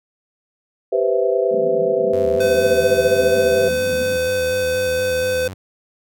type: chord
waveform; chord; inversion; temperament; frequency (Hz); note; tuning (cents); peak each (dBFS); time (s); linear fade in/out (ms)
sine; C major seventh; second; equal; 392 / 493.9 / 523.3 / 659.3; G4 / B4 / C5 / E5; 0 / 0 / 0 / 0; -20 / -19 / -21 / -22; 0.92-3.69; 10
type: band-pass noise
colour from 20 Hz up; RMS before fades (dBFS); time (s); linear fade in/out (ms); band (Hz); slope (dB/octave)
white; -32; 1.51-4.16; 2; 160 to 260; 48
type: tone with vibrato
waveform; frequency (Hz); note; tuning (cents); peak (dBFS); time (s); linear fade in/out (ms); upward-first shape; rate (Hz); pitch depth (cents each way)
sawtooth; 87.31; F2; 0; -26; 2.13-5.54; 5; square; 4.2; 150
type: tone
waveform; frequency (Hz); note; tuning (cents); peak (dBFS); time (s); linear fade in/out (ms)
square; 509; C5; -48; -18; 2.4-5.48; 5
effects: none